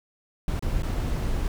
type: noise with dropouts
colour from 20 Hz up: brown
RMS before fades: -26 dBFS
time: 0.48-1.48 s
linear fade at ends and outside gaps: 1 ms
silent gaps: 0.594-0.624 / 0.822-0.832 s
effects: none